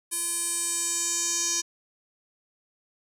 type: tone with band-pass filter sweep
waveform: square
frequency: 341 Hz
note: F4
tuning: 41 cents flat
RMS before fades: -28 dBFS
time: 0.11-1.62 s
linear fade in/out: 20 ms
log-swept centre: 9800 to 6200 Hz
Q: 4.7
effects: none